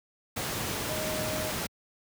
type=tone in noise; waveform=sine; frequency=622 Hz; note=D#5; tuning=1 cent flat; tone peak=-34 dBFS; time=0.89-1.51 s; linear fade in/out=10 ms; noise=pink; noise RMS=-32 dBFS; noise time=0.36-1.67 s; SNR=-5 dB; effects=high-pass 80 Hz 12 dB/octave